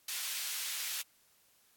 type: high-pass noise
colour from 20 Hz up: pink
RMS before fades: -38 dBFS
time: 0.08-1.02 s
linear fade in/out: 5 ms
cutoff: 2600 Hz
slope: 12 dB/octave
effects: white hiss -68 dBFS RMS until 1.76 s + AAC 64 kbps